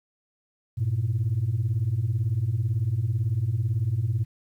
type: beating tone pair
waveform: sine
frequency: 100 / 118 Hz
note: G2 / A#2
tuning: +35 / +22 cents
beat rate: 18 Hz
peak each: -25 / -23 dBFS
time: 0.77-4.25 s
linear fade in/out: 20 ms
effects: tanh soft clip ceiling -18 dBFS + 10-bit